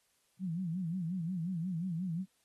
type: tone with vibrato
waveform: sine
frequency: 174.61 Hz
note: F3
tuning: in tune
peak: -33 dBFS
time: 0.39-2.26 s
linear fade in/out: 50 ms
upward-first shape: sine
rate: 5.6 Hz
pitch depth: 150 cents each way
effects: white hiss -74 dBFS RMS until 2.44 s + AAC 32 kbps